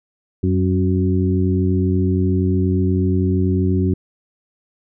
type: harmonic tone with a mistuned harmonic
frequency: 92.5 Hz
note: F#2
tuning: in tune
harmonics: 1 / 2 / 3 / 4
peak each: -17 / -20 / -22 / -23 dBFS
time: 0.43-3.94 s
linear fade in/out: 5 ms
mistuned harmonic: 2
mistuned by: +37 cents
effects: none